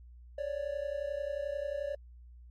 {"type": "tone pair together", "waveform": "triangle", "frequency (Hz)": [554.4, 585.7], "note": ["C#5", "D5"], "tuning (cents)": [0, -5], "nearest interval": "minor second", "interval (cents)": 95, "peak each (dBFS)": [-35, -34], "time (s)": [0.38, 1.95], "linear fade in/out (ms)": 5, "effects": ["added 60 Hz sine -50 dBFS peak until 2.5 s", "AAC 64 kbps"]}